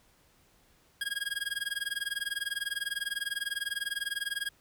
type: tone with tremolo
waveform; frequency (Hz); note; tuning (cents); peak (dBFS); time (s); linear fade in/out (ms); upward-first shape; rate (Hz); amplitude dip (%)
25% pulse; 1634; G#6; -29; -25; 1.01-4.49; 2; sine; 20; 95
effects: pink hiss -65 dBFS RMS until 4.6 s